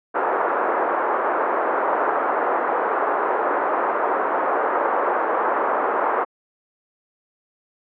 white band-pass noise, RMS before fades -21 dBFS, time 0.14-6.25 s, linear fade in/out 20 ms, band 370 to 1300 Hz, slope 24 dB/octave, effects low-pass 2000 Hz 12 dB/octave

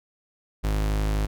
square tone pair together, 51.91 / 103.83 Hz, G#1 / G#2, 0 / 0 cents, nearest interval octave, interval 1200 cents, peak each -23 / -35 dBFS, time 0.63-1.27 s, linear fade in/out 20 ms, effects none

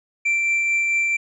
triangle tone with tremolo, 2349 Hz, D7, in tune, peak -15 dBFS, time 0.25-1.17 s, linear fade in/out 10 ms, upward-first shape triangle, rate 4.5 Hz, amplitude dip 25%, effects resampled to 22050 Hz

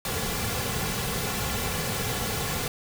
pink noise with comb filter, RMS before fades -29 dBFS, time 0.05-2.68 s, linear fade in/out 2 ms, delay 3.2 ms, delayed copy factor -0.6, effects none

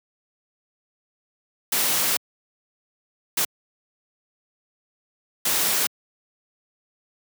white noise bursts at uneven times, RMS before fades -22 dBFS, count 3, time 1.72-2.17 / 3.37-3.45 / 5.45-5.87 s, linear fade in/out 5 ms, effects high-pass 150 Hz 12 dB/octave

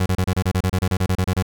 30% pulse tone bursts, 92.5 Hz, F#2, in tune, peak -14 dBFS, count 16, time 0-1.425 s, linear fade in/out 5 ms, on 60 ms, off 31 ms, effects none

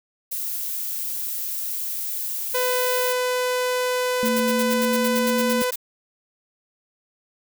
violet noise, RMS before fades -28 dBFS, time 0.31-3.13 s, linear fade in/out 10 ms
sawtooth tone, 501 Hz, B4, 25 cents sharp, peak -17 dBFS, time 2.54-5.71 s, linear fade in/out 10 ms
sine tone with pitch glide, 226 to 230 Hz, A3 to A#3, +47 to -23 cents, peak -22 dBFS, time 4.23-5.62 s, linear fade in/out 0 ms, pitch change +30 cents, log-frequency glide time 4.55-5.45 s
blue noise bursts, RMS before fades -28 dBFS, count 14, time 4.25-5.758 s, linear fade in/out 5 ms, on 39 ms, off 74 ms
effects none

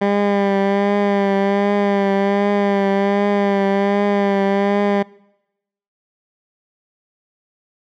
15% pulse tone with vibrato, 200 Hz, G3, 35 cents sharp, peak -8 dBFS, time 0.01-5.03 s, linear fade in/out 10 ms, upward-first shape triangle, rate 1.3 Hz, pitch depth 35 cents each way, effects noise-tail reverb RT60 0.9 s tail -24 dB re dry + low-pass 2000 Hz 12 dB/octave

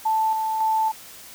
sine tone with tremolo, 880 Hz, A5, in tune, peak -18 dBFS, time 0.05-0.92 s, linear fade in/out 10 ms, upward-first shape square, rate 1.8 Hz, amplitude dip 35%, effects white hiss -43 dBFS RMS until 1.34 s

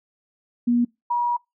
sine tone pair in turn, 240 / 960 Hz, B3 / B5, -49 / -49 cents, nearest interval 2 octaves, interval 2400 cents, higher second, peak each -16 / -19 dBFS, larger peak first, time 0.67-0.85 / 1.1-1.37 s, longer second, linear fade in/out 10 ms, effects noise-tail reverb RT60 0.2 s tail -24 dB re dry

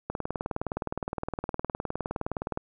click train, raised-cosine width 1 ms, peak -16 dBFS, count 49, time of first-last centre 0.1-2.574 s, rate 19.4 Hz, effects none

